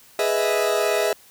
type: chord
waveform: 40% pulse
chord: E major seventh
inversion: first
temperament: equal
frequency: 415.3 / 493.9 / 622.3 / 659.3 Hz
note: G#4 / B4 / D#5 / E5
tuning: 0 / 0 / 0 / 0 cents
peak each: -23 / -26 / -24 / -23 dBFS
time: 0.19-1.13 s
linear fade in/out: 2 ms
effects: white hiss -51 dBFS RMS until 1.3 s